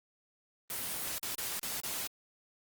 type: noise with dropouts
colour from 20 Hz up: white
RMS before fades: -37 dBFS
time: 0.7-2.07 s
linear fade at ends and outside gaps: 0 ms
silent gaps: 1.182-1.23 / 1.349-1.382 / 1.594-1.63 / 1.803-1.836 s
effects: Opus 32 kbps